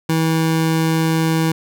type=tone; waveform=25% pulse; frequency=161.5 Hz; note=E3; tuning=35 cents flat; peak=-11 dBFS; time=0.09-1.52 s; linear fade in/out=5 ms; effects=none